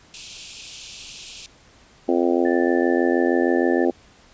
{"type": "high-pass noise", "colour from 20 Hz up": "pink", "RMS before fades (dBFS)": -37, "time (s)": [0.14, 1.46], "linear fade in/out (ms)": 0, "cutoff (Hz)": 2400, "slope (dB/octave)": 96}
{"type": "harmonic tone", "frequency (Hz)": 86.4, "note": "F2", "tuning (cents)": -18, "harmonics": [3, 4, 5, 6, 7, 8, 9], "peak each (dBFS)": [-22, -20, -25, -26, -28, -31, -30], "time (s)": [2.08, 3.91], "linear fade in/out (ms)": 10}
{"type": "tone", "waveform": "sine", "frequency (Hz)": 1760, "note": "A6", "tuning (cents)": 0, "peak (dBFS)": -29, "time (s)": [2.45, 3.85], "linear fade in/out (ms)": 5}
{"effects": ["pink hiss -52 dBFS RMS until 4.33 s", "resampled to 16000 Hz"]}